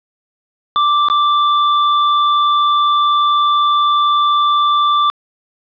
square tone with dropouts, 1174.7 Hz, D6, in tune, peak -11 dBFS, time 0.76-5.1 s, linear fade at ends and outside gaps 0 ms, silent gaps 1.086-1.1 s, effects resampled to 11025 Hz + 8-bit

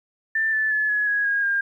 sine tone with pitch steps, 1778 / 1748.5 / 1719.4 / 1690.9 / 1662.8 / 1635.1 / 1608 Hz, A6 / A6 / A6 / G#6 / G#6 / G#6 / G6, +18 / -11 / -40 / +31 / +2 / -27 / +44 cents, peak -19 dBFS, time 0.35-1.61 s, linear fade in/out 5 ms, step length 180 ms, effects 10-bit

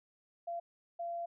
sine tone bursts at uneven times, 685 Hz, F5, 34 cents flat, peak -36 dBFS, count 2, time 0.47-0.6 / 0.99-1.26 s, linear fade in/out 10 ms, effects none

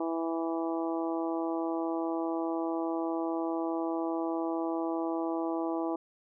harmonic tone, 164.81 Hz, E3, in tune, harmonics 2 / 3 / 4 / 5 / 6 / 7, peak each -31 / -39 / -37 / -39 / -42 / -44 dBFS, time 0-5.96 s, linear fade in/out 5 ms, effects none

